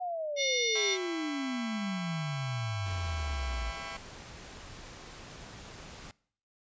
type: exponential sweep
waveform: sine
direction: down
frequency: 740 to 53.6 Hz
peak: -32 dBFS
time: 0-3.72 s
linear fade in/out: 20 ms
type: harmonic tone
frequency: 719 Hz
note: F#5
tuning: 50 cents flat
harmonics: 3 / 4 / 5 / 6 / 7 / 8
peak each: -32 / -42 / -32 / -39 / -44 / -34 dBFS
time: 0.36-0.98 s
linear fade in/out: 50 ms
type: chord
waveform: 15% pulse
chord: C# half-diminished seventh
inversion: first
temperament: just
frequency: 665.2 / 798.3 / 997.9 / 1108.7 Hz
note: E5 / G5 / B5 / C#6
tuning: +16 / +31 / +18 / 0 cents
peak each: -37 / -38 / -40 / -37 dBFS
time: 0.75-3.97 s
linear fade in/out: 5 ms
type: noise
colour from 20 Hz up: pink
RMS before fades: -47 dBFS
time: 2.86-6.11 s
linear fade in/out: 0 ms
effects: noise-tail reverb RT60 0.6 s tail -23 dB re dry + resampled to 16000 Hz